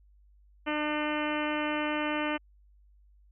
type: harmonic tone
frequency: 300.8 Hz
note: D4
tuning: 42 cents sharp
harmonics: 1 / 2 / 3 / 4 / 5 / 6 / 7 / 8 / 9 / 10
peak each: -32 / -35 / -37 / -38 / -39 / -40 / -40 / -41 / -42 / -42 dBFS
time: 0.66-2.38 s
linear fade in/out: 20 ms
effects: added 50 Hz sine -57 dBFS peak until 3.31 s